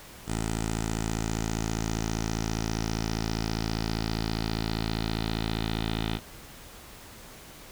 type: tone with low-pass filter sweep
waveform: 10% pulse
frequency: 55 Hz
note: A1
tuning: in tune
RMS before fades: -30 dBFS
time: 0.26-6.2 s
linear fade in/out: 50 ms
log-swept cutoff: 8300 to 3600 Hz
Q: 4
effects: pink hiss -47 dBFS RMS until 7.71 s